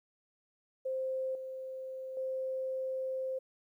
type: tone with level steps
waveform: sine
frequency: 523.3 Hz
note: C5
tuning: in tune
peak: -32 / -39 / -33 dBFS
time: 0.85-3.39 s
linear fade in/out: 10 ms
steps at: 1.35 / 2.17 s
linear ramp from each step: 2 ms
effects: 12-bit